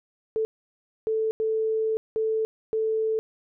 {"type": "tone bursts at uneven times", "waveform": "sine", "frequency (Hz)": 440.5, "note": "A4", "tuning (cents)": 2, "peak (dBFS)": -22, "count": 5, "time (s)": [[0.36, 0.45], [1.07, 1.31], [1.4, 1.97], [2.16, 2.45], [2.73, 3.19]], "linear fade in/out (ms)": 0, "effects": []}